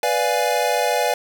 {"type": "chord", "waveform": "square", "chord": "B diminished seventh", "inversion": "none", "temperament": "equal", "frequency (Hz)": [493.9, 587.3, 698.5, 830.6], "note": ["B4", "D5", "F5", "Ab5"], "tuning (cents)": [0, 0, 0, 0], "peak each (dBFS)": -24, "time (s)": [0.03, 1.14], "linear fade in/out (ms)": 2, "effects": []}